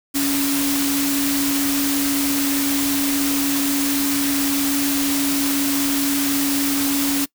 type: tone in noise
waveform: sine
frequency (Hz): 280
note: C#4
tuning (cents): +18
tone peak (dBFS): -19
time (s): 0.14-7.26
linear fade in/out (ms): 20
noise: white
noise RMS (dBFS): -23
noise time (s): 0.14-7.26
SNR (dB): +1
effects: noise-tail reverb RT60 0.1 s tail -22 dB re dry